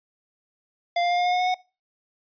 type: tone with pitch steps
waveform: square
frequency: 695 / 700.6 / 706.3 / 712.1 / 717.8 / 723.7 / 729.6 / 735.5 Hz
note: F5 / F5 / F5 / F5 / F5 / F#5 / F#5 / F#5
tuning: -9 / +5 / +19 / +33 / +47 / -39 / -24 / -11 cents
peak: -21 dBFS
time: 0.96-1.544 s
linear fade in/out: 5 ms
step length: 73 ms
effects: noise-tail reverb RT60 0.3 s tail -22 dB re dry + resampled to 11025 Hz